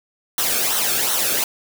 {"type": "noise with flanger", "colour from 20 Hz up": "white", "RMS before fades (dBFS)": -20, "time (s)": [0.38, 1.44], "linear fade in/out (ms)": 2, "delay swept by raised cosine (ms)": [0.41, 1.04], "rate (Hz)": 2.7, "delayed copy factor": -0.65, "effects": []}